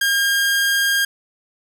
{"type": "tone", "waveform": "sawtooth", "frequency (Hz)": 1614, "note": "G#6", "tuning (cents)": -50, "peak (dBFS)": -12, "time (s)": [0.01, 1.05], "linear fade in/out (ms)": 5, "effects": []}